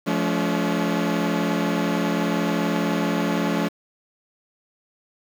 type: tone cluster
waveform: sawtooth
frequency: 174.1 / 214.8 / 284 Hz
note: F3 / A3 / C#4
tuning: -5 / -41 / +42 cents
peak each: -21 dBFS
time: 0.06-3.69 s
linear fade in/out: 20 ms
effects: low-pass 4000 Hz 12 dB/octave + 7-bit